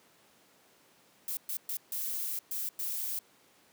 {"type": "noise bursts at uneven times", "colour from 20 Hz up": "violet", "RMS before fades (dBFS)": -35, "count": 6, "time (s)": [[1.28, 1.37], [1.49, 1.57], [1.69, 1.77], [1.92, 2.39], [2.51, 2.69], [2.79, 3.19]], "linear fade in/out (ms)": 2, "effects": ["pink hiss -63 dBFS RMS until 3.72 s", "high-pass 200 Hz 12 dB/octave"]}